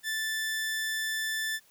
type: tone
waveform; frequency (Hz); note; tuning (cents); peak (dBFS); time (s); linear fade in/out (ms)
sawtooth; 1760; A6; 0; -26; 0.03-1.6; 50
effects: white hiss -62 dBFS RMS until 1.7 s